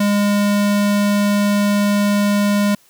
square tone, 204.3 Hz, G#3, 28 cents flat, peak -14 dBFS, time 0-2.75 s, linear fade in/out 5 ms, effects white hiss -53 dBFS RMS until 2.89 s

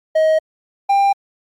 triangle tone pair in turn, 631 / 795 Hz, D#5 / G5, +24 / +24 cents, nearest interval major third, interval 400 cents, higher second, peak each -9 dBFS, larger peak neither, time 0.15-0.39 / 0.89-1.13 s, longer neither, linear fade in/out 10 ms, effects Opus 48 kbps

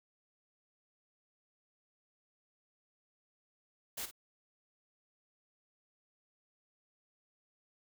white noise with echo, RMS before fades -40 dBFS, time 3.97-4.06 s, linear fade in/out 10 ms, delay 53 ms, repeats 1, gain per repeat -11 dB, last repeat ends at 4.113 s, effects none

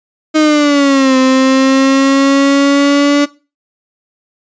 35% pulse exponential two-way sweep, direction down then up, 312.9 to 259.8 to 288.9 Hz, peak -5 dBFS, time 0.34-3.26 s, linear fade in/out 20 ms, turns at 1.17 s, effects noise-tail reverb RT60 0.3 s tail -19 dB re dry + resampled to 16000 Hz

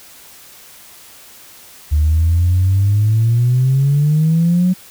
sine exponential sweep, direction up, 73.42 to 185.6 Hz, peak -9 dBFS, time 1.91-4.74 s, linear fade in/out 20 ms, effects tanh soft clip ceiling -6 dBFS + white hiss -41 dBFS RMS until 4.9 s

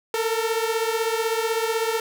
sawtooth beating tone pair, 445 / 461 Hz, A4 / A#4, +20 / -19 cents, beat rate 16 Hz, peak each -20 / -22 dBFS, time 0.14-2 s, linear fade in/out 2 ms, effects 9-bit

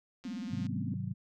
click train, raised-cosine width 0.2 ms, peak -36 dBFS, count 77, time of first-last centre 0.24-0.667 s, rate 178 Hz
sine tone with vibrato, 228.2 Hz, A#3, 37 cents flat, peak -36 dBFS, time 0.25-0.94 s, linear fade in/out 2 ms, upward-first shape sine, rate 18 Hz, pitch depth 260 cents each way
sine chord, Ab dominant seventh, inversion none, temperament just, 103.83 / 129.78 / 155.74 / 186.89 Hz, Ab2 / C3 / Eb3 / Gb3, 0 / -14 / +2 / +18 cents, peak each -39 / -39 / -42 / -38 dBFS, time 0.5-1.14 s, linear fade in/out 20 ms
effects none

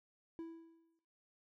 triangle tone with exponential decay, 329.6 Hz, E4, in tune, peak -39 dBFS, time 0.39-0.99 s, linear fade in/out 0 ms, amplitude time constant 130 ms, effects noise-tail reverb RT60 0.6 s tail -18 dB re dry

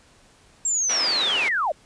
sine linear sweep, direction down, 7570 to 540 Hz, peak -20 dBFS, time 0.65-1.72 s, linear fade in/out 5 ms
white band-pass noise, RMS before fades -30 dBFS, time 0.89-1.49 s, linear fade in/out 10 ms, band 320 to 2600 Hz, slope 12 dB/octave
effects pink hiss -55 dBFS RMS until 1.85 s + resampled to 22050 Hz

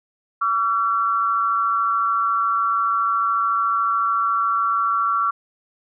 sine tone pair together, 1143.5 / 1357 Hz, D6 / E6, -47 / +50 cents, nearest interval minor third, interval 297 cents, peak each -20 dBFS, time 0.41-5.31 s, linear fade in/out 10 ms, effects none

